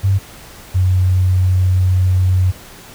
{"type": "tone pair in turn", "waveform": "sine", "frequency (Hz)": [97.5, 92.24], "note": ["G2", "F#2"], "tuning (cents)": [-9, -5], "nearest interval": "minor second", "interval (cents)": 96, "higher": "first", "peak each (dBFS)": -10, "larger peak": "neither", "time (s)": [[0.03, 0.19], [0.74, 2.52]], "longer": "second", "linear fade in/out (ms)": 20, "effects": ["pink hiss -38 dBFS RMS until 2.94 s"]}